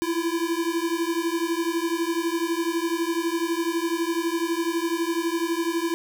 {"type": "beating tone pair", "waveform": "square", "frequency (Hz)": [329.6, 341.6], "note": ["E4", "F4"], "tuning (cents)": [0, -38], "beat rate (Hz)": 12, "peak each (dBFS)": [-27, -27], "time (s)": [0.02, 5.94], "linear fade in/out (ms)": 0, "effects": ["10-bit"]}